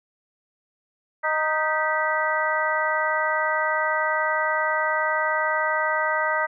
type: harmonic tone with a mistuned harmonic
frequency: 310.4 Hz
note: D#4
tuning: 4 cents flat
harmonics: 2 / 3 / 4 / 5 / 6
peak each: -27 / -27 / -27 / -27 / -27 dBFS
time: 1.23-6.47 s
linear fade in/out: 20 ms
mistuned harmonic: 6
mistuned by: +84 cents
effects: none